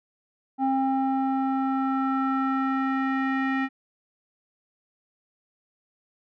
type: tone with low-pass filter sweep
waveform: square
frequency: 266.9 Hz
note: C4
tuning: 35 cents sharp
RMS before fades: -25 dBFS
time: 0.58-3.69 s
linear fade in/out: 50 ms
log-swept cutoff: 830 to 2000 Hz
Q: 3.4
effects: none